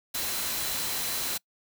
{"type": "tone in noise", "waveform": "sine", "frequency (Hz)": 4051, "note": "B7", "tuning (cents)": 43, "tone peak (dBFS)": -39, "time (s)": [0.14, 1.38], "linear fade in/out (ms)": 10, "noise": "white", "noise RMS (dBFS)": -31, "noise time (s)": [0.14, 1.38], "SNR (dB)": -11, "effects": ["noise-tail reverb RT60 0.1 s tail -25 dB re dry"]}